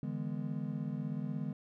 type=chord; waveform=triangle; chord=E dominant seventh; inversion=third; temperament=just; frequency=148.33 / 164.81 / 206 / 247.2 Hz; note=D3 / E3 / G#3 / B3; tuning=+18 / 0 / -14 / +2 cents; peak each=-37 / -40 / -38 / -40 dBFS; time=0.03-1.53 s; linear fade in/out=2 ms; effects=none